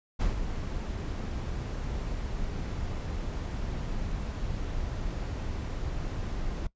brown noise with ADSR envelope, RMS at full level -26 dBFS, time 0.19-6.67 s, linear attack 20 ms, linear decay 140 ms, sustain -7 dB, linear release 4 ms, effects noise-tail reverb RT60 0.1 s tail -20 dB re dry + resampled to 16000 Hz

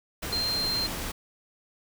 sine tone in noise, 4168 Hz, C8, 7 cents flat, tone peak -26 dBFS, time 0.32-0.87 s, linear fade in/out 10 ms, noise pink, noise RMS -34 dBFS, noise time 0.22-1.12 s, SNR +5 dB, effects none

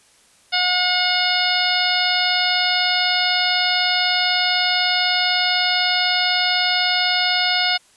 harmonic tone, 724 Hz, F#5, 38 cents flat, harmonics 1 / 2 / 3 / 4 / 5 / 6 / 7, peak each -24 / -24 / -24 / -24 / -24 / -24 / -24 dBFS, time 0.52-7.78 s, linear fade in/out 20 ms, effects white hiss -54 dBFS RMS until 7.96 s + resampled to 24000 Hz

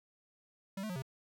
square tone with pitch steps, 194 / 216.7 / 180.1 / 132.8 Hz, G3 / A3 / F#3 / C3, -18 / -26 / -46 / +26 cents, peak -38 dBFS, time 0.77-1.022 s, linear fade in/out 5 ms, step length 63 ms, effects none

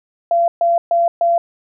sine tone bursts, 683 Hz, F5, 39 cents flat, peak -11 dBFS, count 4, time 0.31-1.38 s, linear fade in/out 2 ms, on 170 ms, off 130 ms, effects none

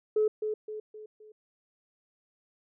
sine tone with echo, 428.8 Hz, A4, 45 cents flat, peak -21 dBFS, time 0.16-0.28 s, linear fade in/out 5 ms, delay 260 ms, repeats 4, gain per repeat -7 dB, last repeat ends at 1.32 s, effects tanh soft clip ceiling -17 dBFS

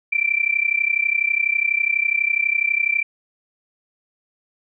sine tone with amplitude modulation, 2349 Hz, D7, in tune, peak -13 dBFS, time 0.12-3.03 s, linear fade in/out 10 ms, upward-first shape sine, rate 32.1 Hz, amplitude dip 90%, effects none

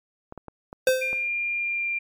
clicks, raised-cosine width 1 ms, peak -24 dBFS, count 6, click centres 0.324 / 0.377 / 0.483 / 0.729 / 0.889 / 1.13 s
square tone with exponential decay, 517 Hz, C5, 21 cents flat, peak -15 dBFS, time 0.87-1.28 s, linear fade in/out 2 ms, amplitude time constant 87 ms
sine tone with pitch glide, 2400 to 2383 Hz, D7 to D7, +37 to +25 cents, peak -24 dBFS, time 1.01-1.99 s, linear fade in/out 10 ms, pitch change -12 cents, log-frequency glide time 1.58-1.87 s
effects MP3 96 kbps

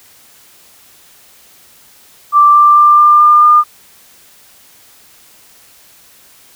sine tone with pitch steps, 1174.7 / 1181.5 / 1188.3 / 1195.2 / 1202.2 / 1209.1 Hz, D6 / D6 / D6 / D6 / D6 / D#6, 0 / +10 / +20 / +30 / +40 / -50 cents, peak -3 dBFS, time 2.32-3.64 s, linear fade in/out 50 ms, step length 220 ms, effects white hiss -44 dBFS RMS until 6.55 s

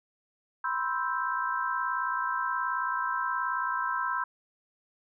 sine chord, C major seventh, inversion third, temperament equal, 987.8 / 1046.5 / 1318.5 / 1568 Hz, B5 / C6 / E6 / G6, 0 / 0 / 0 / 0 cents, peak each -33 dBFS, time 0.64-4.24 s, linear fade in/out 5 ms, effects none

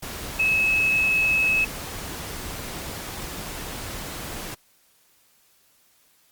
sine tone in noise, 2583 Hz, E7, 36 cents flat, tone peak -18 dBFS, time 0.39-1.65 s, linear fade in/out 10 ms, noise pink, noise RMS -34 dBFS, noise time 0.02-4.55 s, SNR +13 dB, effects white hiss -61 dBFS RMS until 6.31 s + Opus 48 kbps

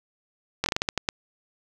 slowing click train, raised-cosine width 0.2 ms, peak -6 dBFS, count 9, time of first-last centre 0.64-1.089 s, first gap 21 ms, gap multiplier 1.27, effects none

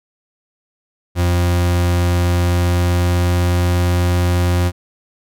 40% pulse tone with pitch glide, 87.8 to 88.36 Hz, F2 to F2, +10 to +21 cents, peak -12 dBFS, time 1.15-4.72 s, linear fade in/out 50 ms, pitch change +11 cents, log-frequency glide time 2.36-4.1 s, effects none

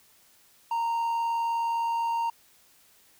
triangle tone with amplitude modulation, 926 Hz, A#5, 12 cents flat, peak -22 dBFS, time 0.71-2.3 s, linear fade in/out 5 ms, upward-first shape sine, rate 79.5 Hz, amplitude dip 25%, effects white hiss -60 dBFS RMS until 3.19 s

